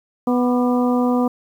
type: harmonic tone with a mistuned harmonic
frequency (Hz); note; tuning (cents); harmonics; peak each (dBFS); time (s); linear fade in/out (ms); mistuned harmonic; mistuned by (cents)
247.2; B3; +2; 1 / 2 / 3 / 4 / 5; -16 / -22 / -26 / -28 / -30; 0.27-1.28; 5; 5; -52
effects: 8-bit